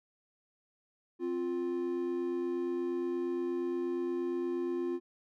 triangle tone pair together, 261.6 / 350.1 Hz, C4 / F4, 0 / +4 cents, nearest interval perfect fourth, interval 504 cents, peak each -36 / -30 dBFS, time 1.19-5 s, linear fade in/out 50 ms, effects none

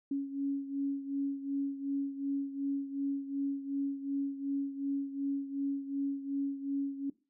sine beating tone pair, 277.2 / 279.9 Hz, C#4 / C#4, 0 / +17 cents, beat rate 2.7 Hz, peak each -33 / -38 dBFS, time 0.11-7.1 s, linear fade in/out 5 ms, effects noise-tail reverb RT60 0.3 s tail -19 dB re dry

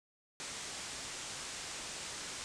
white low-pass noise, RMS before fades -44 dBFS, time 0.4-2.44 s, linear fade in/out 0 ms, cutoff 8700 Hz, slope 48 dB/octave, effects none

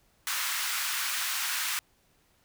pink high-pass noise, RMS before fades -31 dBFS, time 0.27-1.79 s, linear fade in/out 0 ms, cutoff 1200 Hz, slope 24 dB/octave, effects pink hiss -67 dBFS RMS until 2.44 s

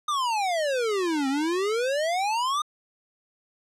square exponential two-way sweep, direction down then up, 1236 to 262.8 to 1236 Hz, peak -24 dBFS, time 0.08-2.62 s, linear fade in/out 5 ms, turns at 1.28 s, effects low-pass 8000 Hz 12 dB/octave

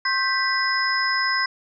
sine tone cluster, 1068 / 1562 / 1976 / 5100 Hz, C6 / G6 / B6 / D#8, +35 / -7 / 0 / +42 cents, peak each -25 dBFS, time 0.05-1.46 s, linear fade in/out 5 ms, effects none

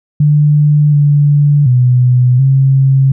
sine tone with pitch steps, 148.4 / 145.4 / 125.1 / 134.9 Hz, D3 / D3 / B2 / C#3, +18 / -17 / +23 / -47 cents, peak -5 dBFS, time 0.2-3.12 s, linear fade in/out 5 ms, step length 730 ms, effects none

